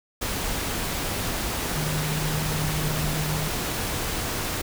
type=tone in noise; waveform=sine; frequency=153 Hz; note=D#3; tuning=29 cents flat; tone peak=-27 dBFS; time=1.75-3.49 s; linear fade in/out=10 ms; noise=pink; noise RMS=-28 dBFS; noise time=0.21-4.62 s; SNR=-2 dB; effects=none